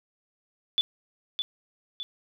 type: tone with echo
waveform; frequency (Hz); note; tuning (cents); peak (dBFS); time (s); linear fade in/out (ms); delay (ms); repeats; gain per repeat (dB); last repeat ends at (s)
sine; 3472; A7; -24; -20; 0.78-0.81; 0; 610; 2; -6; 2.03
effects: none